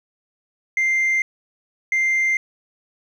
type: tone pair in turn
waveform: sine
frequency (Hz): 2093 / 2093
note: C7 / C7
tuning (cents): 0 / 0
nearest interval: unison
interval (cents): 0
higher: neither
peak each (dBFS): -14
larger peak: neither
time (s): 0.77-1.22 / 1.92-2.37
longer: neither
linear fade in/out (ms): 2
effects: tanh soft clip ceiling -15 dBFS + 9-bit